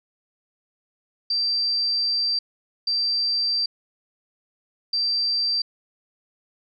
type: tone bursts at uneven times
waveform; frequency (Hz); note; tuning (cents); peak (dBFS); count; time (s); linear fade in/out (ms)
sine; 4693; D8; -2; -20; 3; 1.3-2.39 / 2.87-3.66 / 4.93-5.62; 5
effects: none